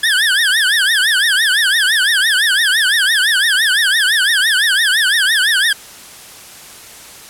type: tone with vibrato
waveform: 25% pulse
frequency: 1661.2 Hz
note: G#6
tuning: in tune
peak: -7 dBFS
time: 0.03-5.73 s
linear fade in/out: 5 ms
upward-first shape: triangle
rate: 5.9 Hz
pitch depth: 240 cents each way
effects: white hiss -36 dBFS RMS until 7.29 s + low-pass 12000 Hz 12 dB/octave